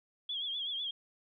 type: tone with vibrato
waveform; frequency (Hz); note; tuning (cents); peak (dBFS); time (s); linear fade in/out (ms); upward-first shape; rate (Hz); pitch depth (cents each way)
sine; 3322; G#7; 0; -34; 0.29-0.91; 5; triangle; 8; 96
effects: none